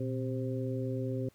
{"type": "harmonic tone with a mistuned harmonic", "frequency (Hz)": 130.81, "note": "C3", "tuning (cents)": 0, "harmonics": [1, 2, 3, 4], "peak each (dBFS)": [-34, -37, -39, -40], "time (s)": [0, 1.29], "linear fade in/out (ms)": 5, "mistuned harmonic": 1, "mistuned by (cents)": -140, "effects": ["pink hiss -66 dBFS RMS until 1.34 s"]}